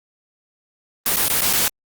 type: noise with dropouts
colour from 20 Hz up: white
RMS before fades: -18 dBFS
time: 1.06-1.68 s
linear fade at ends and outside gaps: 1 ms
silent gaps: 1.16-1.168 / 1.283-1.299 / 1.408-1.418 / 1.529-1.535 s
effects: Opus 24 kbps